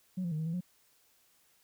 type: tone with pitch steps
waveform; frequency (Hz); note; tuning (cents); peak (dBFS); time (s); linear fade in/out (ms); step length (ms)
sine; 184.7 / 172.1 / 154.3 / 159.1 / 165.3 / 179.5; F#3 / F3 / D#3 / D#3 / E3 / F3; -3 / -25 / -14 / +39 / +5 / +48; -30; 0.17-0.608; 10; 73
effects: tanh soft clip ceiling -29 dBFS + white hiss -68 dBFS RMS until 1.63 s